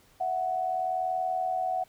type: tone pair together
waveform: sine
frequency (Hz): 659.3 / 740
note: E5 / F#5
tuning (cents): 0 / 0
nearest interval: major second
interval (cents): 200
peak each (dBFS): -34 / -27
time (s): 0.2-1.84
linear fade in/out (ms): 10
effects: pink hiss -61 dBFS RMS until 1.88 s